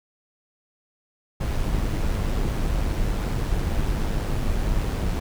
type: noise with amplitude modulation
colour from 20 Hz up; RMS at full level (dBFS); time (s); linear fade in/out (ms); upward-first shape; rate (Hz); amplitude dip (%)
brown; -22; 1.4-5.2; 10; sine; 104; 35
effects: none

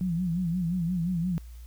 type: tone with vibrato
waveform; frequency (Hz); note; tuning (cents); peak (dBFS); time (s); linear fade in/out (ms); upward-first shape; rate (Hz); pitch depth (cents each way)
sine; 174.61; F3; 0; -25; 0.01-1.38; 0; sine; 5.7; 110
effects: added 59 Hz sine -41 dBFS peak until 1.66 s + white hiss -60 dBFS RMS until 1.66 s

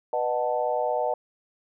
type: chord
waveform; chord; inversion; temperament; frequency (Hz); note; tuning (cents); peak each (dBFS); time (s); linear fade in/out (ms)
sine; B dominant seventh; none; equal with one note detuned; 493.9 / 610.5 / 740 / 880; B4 / D#5 / F#5 / A5; 0 / -33 / 0 / 0; -29 / -27 / -29 / -30; 0.13-1.14; 2
effects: none

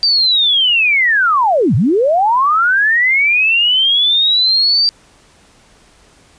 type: linear two-way sweep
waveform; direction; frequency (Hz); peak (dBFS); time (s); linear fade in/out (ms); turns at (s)
sine; down then up; 4699 to 97.6 to 4699; -9; 0.03-4.89; 0; 1.75
effects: pink hiss -48 dBFS RMS until 6.38 s + resampled to 22050 Hz

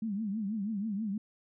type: tone with vibrato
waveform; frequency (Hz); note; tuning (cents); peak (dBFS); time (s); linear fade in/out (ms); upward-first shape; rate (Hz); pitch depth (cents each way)
sine; 209.2; G#3; +13; -31; 0.02-1.18; 5; triangle; 6.2; 170
effects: none

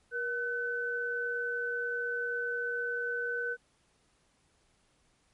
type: tone pair together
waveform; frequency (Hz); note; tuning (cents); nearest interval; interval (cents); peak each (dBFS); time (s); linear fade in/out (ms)
sine; 475.9 / 1511; A#4 / F#6; +36 / +36; octave + minor sixth; 2000; -36 / -32; 0.11-3.57; 50
effects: pink hiss -70 dBFS RMS until 5.33 s + MP3 48 kbps

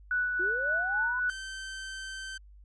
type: tone with tremolo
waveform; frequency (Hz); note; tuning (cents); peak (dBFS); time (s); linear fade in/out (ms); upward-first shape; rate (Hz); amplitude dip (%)
sine; 1480; F#6; 0; -25; 0.11-1.3; 2; sine; 3.6; 35
type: linear sweep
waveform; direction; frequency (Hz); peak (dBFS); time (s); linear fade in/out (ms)
sine; up; 338.7 to 1034; -35; 0.39-1.2; 10
type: tone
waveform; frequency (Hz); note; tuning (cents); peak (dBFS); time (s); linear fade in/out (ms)
sawtooth; 1548; G6; -22; -34; 1.29-2.38; 10
effects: added 50 Hz sine -50 dBFS peak until 2.64 s + resampled to 22050 Hz

